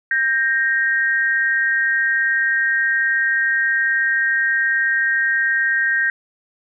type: tone pair together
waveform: sine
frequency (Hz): 1583.5 / 1864.7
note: G6 / A#6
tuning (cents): +17 / 0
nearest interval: minor third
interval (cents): 283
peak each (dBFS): -18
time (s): 0.11-6.1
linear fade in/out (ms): 2
effects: none

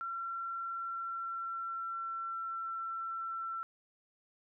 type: tone with pitch glide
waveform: sine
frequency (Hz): 1360 to 1345.2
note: F6 to E6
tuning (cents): -46 to +35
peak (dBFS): -36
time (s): 0.01-3.63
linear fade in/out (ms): 0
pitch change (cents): -19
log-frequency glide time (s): 0.61-2.85
effects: none

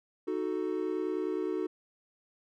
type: chord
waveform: triangle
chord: D# diminished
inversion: none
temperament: equal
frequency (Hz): 311.1 / 370 / 440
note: D#4 / F#4 / A4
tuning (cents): 0 / 0 / 0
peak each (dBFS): -33 / -31 / -34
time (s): 0.27-1.67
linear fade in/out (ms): 10
effects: none

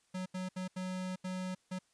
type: tone bursts at uneven times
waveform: square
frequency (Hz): 184.9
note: F#3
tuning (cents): -1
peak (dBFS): -37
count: 6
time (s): 0.14-0.26 / 0.34-0.49 / 0.56-0.68 / 0.76-1.16 / 1.24-1.55 / 1.71-1.79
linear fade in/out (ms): 10
effects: white hiss -73 dBFS RMS until 1.93 s + resampled to 22050 Hz

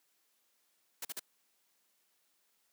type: noise bursts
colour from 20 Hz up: white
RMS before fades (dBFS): -40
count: 3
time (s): 1.02-1.196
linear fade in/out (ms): 5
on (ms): 30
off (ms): 43
effects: white hiss -75 dBFS RMS until 2.72 s + high-pass 200 Hz 12 dB/octave

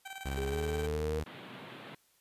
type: tone with tremolo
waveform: 15% pulse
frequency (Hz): 775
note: G5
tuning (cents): -20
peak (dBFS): -34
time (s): 0.05-0.87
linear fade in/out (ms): 10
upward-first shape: square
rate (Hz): 19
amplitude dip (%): 60
type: tone with pitch glide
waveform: sawtooth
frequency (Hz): 68.1 to 76.88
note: C#2 to D#2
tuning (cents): -30 to -20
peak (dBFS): -30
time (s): 0.25-1.24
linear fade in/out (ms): 10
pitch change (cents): +210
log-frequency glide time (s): 0.49-0.56
type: exponential sweep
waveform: sine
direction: up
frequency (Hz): 404.1 to 468.2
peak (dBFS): -34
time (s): 0.37-1.2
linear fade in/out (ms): 5
type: band-pass noise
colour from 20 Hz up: pink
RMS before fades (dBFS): -48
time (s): 1.26-1.95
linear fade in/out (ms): 5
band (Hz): 120 to 3800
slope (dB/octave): 48
effects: white hiss -69 dBFS RMS until 2.2 s + resampled to 32000 Hz

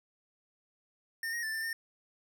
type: tone with pitch steps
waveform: square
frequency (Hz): 1818 / 1876 / 1764 / 1784 / 1817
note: A#6 / A#6 / A6 / A6 / A#6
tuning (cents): -44 / +11 / +4 / +23 / -45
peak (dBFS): -34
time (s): 1.23-1.73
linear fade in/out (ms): 2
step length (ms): 100
effects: none

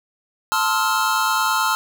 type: chord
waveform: square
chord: F major seventh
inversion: first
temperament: equal with one note detuned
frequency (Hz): 880 / 1046.5 / 1287.7 / 1396.9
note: A5 / C6 / E6 / F6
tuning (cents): 0 / 0 / -41 / 0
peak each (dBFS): -24 / -24 / -24 / -23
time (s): 0.52-1.75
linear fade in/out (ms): 0
effects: none

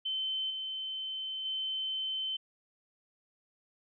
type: tone with level steps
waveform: sine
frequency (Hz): 3075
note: G7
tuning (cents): -34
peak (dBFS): -31 / -35 / -32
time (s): 0.05-2.37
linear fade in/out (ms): 10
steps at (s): 0.5 / 1.45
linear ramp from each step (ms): 5
effects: none

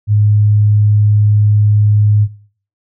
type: tone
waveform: sine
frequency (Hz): 104.8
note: G#2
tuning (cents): +16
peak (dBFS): -7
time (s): 0.07-2.28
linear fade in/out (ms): 50
effects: noise-tail reverb RT60 0.5 s tail -20 dB re dry

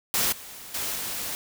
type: noise with level steps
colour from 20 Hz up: white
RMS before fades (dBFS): -24 / -42 / -30 / -32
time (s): 0.14-1.35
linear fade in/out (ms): 0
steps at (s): 0.32 / 0.74 / 0.95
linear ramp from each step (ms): 5
effects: none

